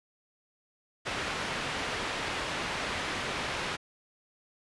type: low-pass noise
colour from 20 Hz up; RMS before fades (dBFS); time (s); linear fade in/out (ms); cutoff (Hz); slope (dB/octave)
white; -34; 1.05-3.77; 20; 2600; 12
effects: resampled to 24000 Hz